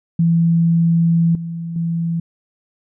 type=tone with level steps; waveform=sine; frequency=167.2 Hz; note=E3; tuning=25 cents sharp; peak=-11 / -23 / -17 dBFS; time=0.19-2.2 s; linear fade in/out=5 ms; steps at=1.35 / 1.76 s; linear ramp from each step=2 ms; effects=none